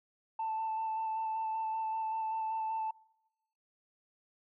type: tone with vibrato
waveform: sine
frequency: 884 Hz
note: A5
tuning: 8 cents sharp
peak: -31 dBFS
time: 0.39-2.91 s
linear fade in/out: 5 ms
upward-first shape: square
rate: 5.2 Hz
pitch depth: 12 cents each way
effects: noise-tail reverb RT60 1.0 s tail -26 dB re dry + tanh soft clip ceiling -29 dBFS